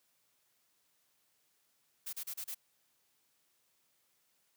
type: noise bursts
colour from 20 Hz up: blue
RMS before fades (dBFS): -41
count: 5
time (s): 2.06-2.547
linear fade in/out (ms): 10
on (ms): 71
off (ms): 33
effects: white hiss -75 dBFS RMS until 4.56 s + high-pass 80 Hz 12 dB/octave